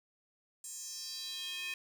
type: tone with high-pass filter sweep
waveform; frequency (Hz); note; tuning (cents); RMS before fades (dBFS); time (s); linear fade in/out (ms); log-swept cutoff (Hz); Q
square; 359.1; F4; +48; -42; 0.64-1.74; 2; 7900 to 2400; 4
effects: none